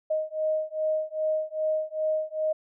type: beating tone pair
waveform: sine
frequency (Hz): 622.3 / 624.8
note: D#5 / D#5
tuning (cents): 0 / +7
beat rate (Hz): 2.5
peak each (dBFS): -28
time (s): 0.1-2.53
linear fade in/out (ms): 10
effects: none